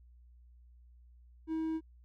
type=tone; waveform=triangle; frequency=320 Hz; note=D#4; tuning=49 cents sharp; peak=-30 dBFS; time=1.47-1.81 s; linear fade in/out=50 ms; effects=added 60 Hz sine -56 dBFS peak until 2.04 s